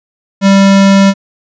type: tone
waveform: square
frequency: 196 Hz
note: G3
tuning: in tune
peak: -4 dBFS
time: 0.41-1.14 s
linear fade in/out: 50 ms
effects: resampled to 16000 Hz